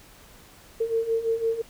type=beating tone pair; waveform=sine; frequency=450 / 455.9 Hz; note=A4 / A#4; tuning=+39 / -39 cents; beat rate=5.9 Hz; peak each=-28 / -24 dBFS; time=0.8-1.62 s; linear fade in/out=10 ms; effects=pink hiss -51 dBFS RMS until 1.69 s